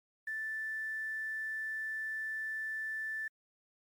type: tone with quantisation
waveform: sine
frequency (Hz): 1760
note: A6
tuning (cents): 0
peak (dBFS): -35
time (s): 0.27-3.28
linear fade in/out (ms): 5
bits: 10
effects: MP3 96 kbps